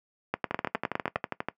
two click trains, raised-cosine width 0.5 ms, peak -11 / -14 dBFS, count 9 / 13, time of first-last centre 0.34-1.159 / 0.51-1.486 s, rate 9.77 / 12.3 Hz, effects noise-tail reverb RT60 0.1 s tail -19 dB re dry + high-pass 150 Hz 12 dB/octave

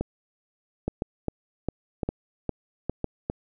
two click trains, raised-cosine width 2 ms, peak -13 / -13 dBFS, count 7 / 4, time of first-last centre 0.88-3.299 / 0.01-3.043 s, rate 2.48 / 0.989 Hz, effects none

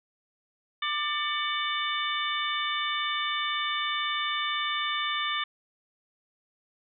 harmonic tone with a mistuned harmonic, 594 Hz, D5, 20 cents sharp, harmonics 2 / 3 / 4 / 5 / 6, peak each -31 / -34 / -35 / -35 / -33 dBFS, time 0.82-5.44 s, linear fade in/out 5 ms, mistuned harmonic 4, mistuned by -86 cents, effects none

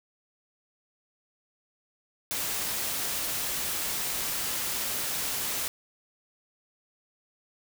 white noise, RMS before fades -31 dBFS, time 2.31-5.68 s, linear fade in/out 0 ms, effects none

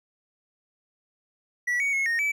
triangle tone with pitch steps, 1949 / 2239 / 2176 / 1852 / 2302 Hz, B6 / C#7 / C#7 / A#6 / D7, -23 / +17 / -33 / -12 / -35 cents, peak -21 dBFS, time 1.67-2.32 s, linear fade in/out 10 ms, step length 130 ms, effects none

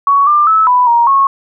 sine tone with pitch steps, 1120 / 1192 / 1303 / 992 / 941 / 1096 Hz, C#6 / D6 / E6 / B5 / A#5 / C#6, +18 / +25 / -20 / +7 / +16 / -20 cents, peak -6 dBFS, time 0.07-1.27 s, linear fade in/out 2 ms, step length 200 ms, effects none

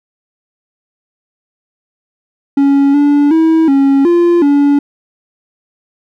triangle tone with pitch steps, 278.9 / 288.7 / 322.8 / 275 / 345.7 / 285.4 Hz, C#4 / D4 / E4 / C#4 / F4 / D4, +11 / -30 / -36 / -14 / -18 / -49 cents, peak -4 dBFS, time 2.57-4.79 s, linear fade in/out 5 ms, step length 370 ms, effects none

